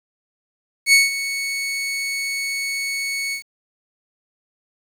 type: tone with ADSR envelope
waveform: sawtooth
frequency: 2216 Hz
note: C#7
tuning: 1 cent flat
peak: -5 dBFS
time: 0.86-3.43 s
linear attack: 68 ms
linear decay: 170 ms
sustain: -14 dB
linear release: 100 ms
effects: low-pass 12000 Hz 12 dB/octave + 7-bit